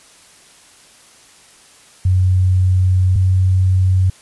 sine tone pair in turn, 92.5 / 93.3 Hz, F#2 / F#2, 0 / +15 cents, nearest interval unison, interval 15 cents, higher second, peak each -10 dBFS, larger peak neither, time 2.05-3.16 / 3.16-4.1 s, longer first, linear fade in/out 5 ms, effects white hiss -46 dBFS RMS until 4.21 s + resampled to 24000 Hz

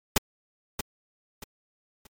pink noise with echo, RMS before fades -19 dBFS, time 0.16-0.18 s, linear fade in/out 5 ms, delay 630 ms, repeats 3, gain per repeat -10 dB, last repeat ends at 2.07 s, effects MP3 96 kbps

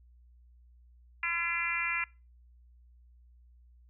harmonic tone, 340 Hz, F4, 46 cents flat, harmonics 3 / 4 / 5 / 6 / 7 / 8, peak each -41 / -38 / -38 / -34 / -33 / -39 dBFS, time 1.23-2.04 s, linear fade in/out 2 ms, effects noise-tail reverb RT60 0.3 s tail -24 dB re dry + added 60 Hz sine -56 dBFS peak until 3.89 s

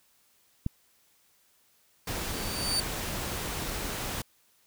click, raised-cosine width 5 ms, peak -16 dBFS, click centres 0.664 s
30% pulse tone with exponential growth, 4589 Hz, D8, 41 cents flat, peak -21 dBFS, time 2.06-2.8 s, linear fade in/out 1 ms, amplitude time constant 160 ms
pink noise, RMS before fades -34 dBFS, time 2.07-4.22 s, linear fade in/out 5 ms
effects white hiss -66 dBFS RMS until 4.66 s

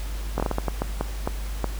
slowing click train, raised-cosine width 1 ms, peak -10 dBFS, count 11, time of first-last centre 0.38-1.643 s, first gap 19 ms, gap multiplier 1.39, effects added 50 Hz sine -28 dBFS peak until 1.79 s + pink hiss -41 dBFS RMS until 1.79 s

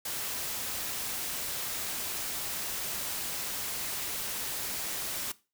white noise, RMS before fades -35 dBFS, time 0.05-5.32 s, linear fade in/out 5 ms, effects noise-tail reverb RT60 0.3 s tail -19 dB re dry

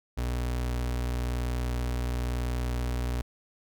35% pulse tone, 61 Hz, B1, 21 cents flat, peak -26 dBFS, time 0.17-3.22 s, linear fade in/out 10 ms, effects none

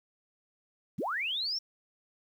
sine linear sweep, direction up, 98 to 5588 Hz, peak -30 dBFS, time 0.98-1.59 s, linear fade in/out 10 ms, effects 10-bit

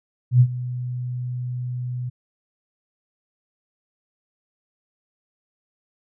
sine tone with ADSR envelope, 124.3 Hz, B2, 12 cents sharp, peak -8 dBFS, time 0.31-2.1 s, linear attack 94 ms, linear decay 65 ms, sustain -17 dB, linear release 15 ms, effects none

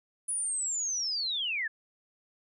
sine linear sweep, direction down, 9956 to 1661.2 Hz, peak -29 dBFS, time 0.28-1.68 s, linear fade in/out 10 ms, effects none

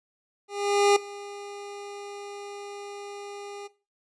25% pulse tone with ADSR envelope, 405.4 Hz, G#4, 42 cents flat, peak -13 dBFS, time 0.48-3.68 s, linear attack 480 ms, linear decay 6 ms, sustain -21 dB, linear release 18 ms, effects noise-tail reverb RT60 0.3 s tail -17 dB re dry + resampled to 22050 Hz

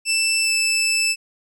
20% pulse tone with pitch glide, 2654 to 2636 Hz, E7 to E7, +11 to -1 cents, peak -12 dBFS, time 0.05-1.16 s, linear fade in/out 50 ms, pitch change -12 cents, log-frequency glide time 0.42-0.51 s, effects none

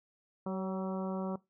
harmonic tone with a mistuned harmonic, 189.9 Hz, F#3, 45 cents sharp, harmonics 1 / 2 / 3 / 4 / 5 / 6 / 7, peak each -35 / -41 / -41 / -47 / -45 / -48 / -51 dBFS, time 0.46-1.36 s, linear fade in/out 5 ms, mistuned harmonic 3, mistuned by -24 cents, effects noise-tail reverb RT60 0.2 s tail -20 dB re dry

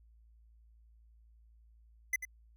square tone with echo, 2030 Hz, B6, 47 cents sharp, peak -29 dBFS, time 2.13-2.16 s, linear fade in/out 5 ms, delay 92 ms, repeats 1, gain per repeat -10 dB, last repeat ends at 2.252 s, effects added 56 Hz sine -59 dBFS peak until 2.56 s

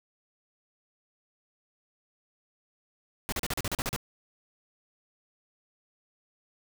pink noise bursts, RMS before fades -31 dBFS, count 10, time 3.29-3.962 s, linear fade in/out 0 ms, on 33 ms, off 38 ms, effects none

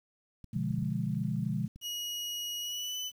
clicks, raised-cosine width 5 ms, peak -35 dBFS, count 6, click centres 0.443 / 0.567 / 0.71 / 0.784 / 0.829 / 1.76 s
sine chord, B diminished seventh, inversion none, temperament equal, 123.47 / 146.83 / 174.61 / 207.7 Hz, B2 / D3 / F3 / Ab3, 0 / 0 / 0 / 0 cents, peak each -35 dBFS, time 0.53-1.68 s, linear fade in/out 10 ms
30% pulse tone with pitch glide, 2900 to 3004 Hz, F#7 to F#7, -35 to +26 cents, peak -32 dBFS, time 1.81-3.12 s, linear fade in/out 50 ms, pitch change +61 cents, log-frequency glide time 2.61-2.99 s
effects 10-bit

